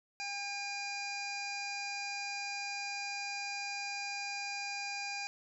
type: harmonic tone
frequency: 806 Hz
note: G5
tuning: 48 cents sharp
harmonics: 1 / 2 / 3 / 5 / 6 / 7 / 8 / 9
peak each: -43 / -49 / -40 / -53 / -44 / -51 / -52 / -53 dBFS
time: 0.2-5.27 s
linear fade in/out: 0 ms
effects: none